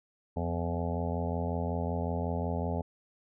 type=harmonic tone with a mistuned harmonic; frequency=85.4 Hz; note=F2; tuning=38 cents flat; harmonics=1 / 2 / 3 / 5 / 6 / 7 / 8 / 9 / 10; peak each=-33 / -36 / -38 / -40 / -41 / -41 / -42 / -43 / -43 dBFS; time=0.36-2.82 s; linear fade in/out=10 ms; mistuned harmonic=3; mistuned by=-28 cents; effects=none